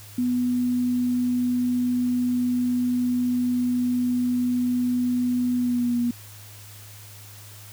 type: tone with pitch glide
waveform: sine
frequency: 246.9 to 240 Hz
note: B3 to B3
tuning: 0 to -49 cents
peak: -20 dBFS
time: 0.18-6.11 s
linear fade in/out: 5 ms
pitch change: -49 cents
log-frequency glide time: 5.55-5.99 s
effects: added 103 Hz sine -44 dBFS peak until 7.72 s + white hiss -46 dBFS RMS until 7.72 s